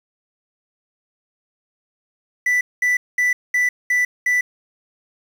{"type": "tone bursts", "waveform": "triangle", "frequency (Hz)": 1979, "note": "B6", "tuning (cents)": 3, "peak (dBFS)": -13, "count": 6, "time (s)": [2.46, 4.41], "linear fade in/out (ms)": 5, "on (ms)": 150, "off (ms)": 210, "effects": ["7-bit"]}